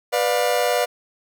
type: chord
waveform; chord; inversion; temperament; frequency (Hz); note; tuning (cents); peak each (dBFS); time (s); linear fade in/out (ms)
40% pulse; B diminished; none; just; 493.9 / 592.7 / 711.2; B4 / D5 / F5; 0 / +16 / +31; -21 / -22 / -22; 0.12-0.86; 20
effects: none